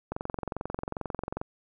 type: click train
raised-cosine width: 1 ms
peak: -18 dBFS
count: 30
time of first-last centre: 0.12-1.415 s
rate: 22.4 Hz
effects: none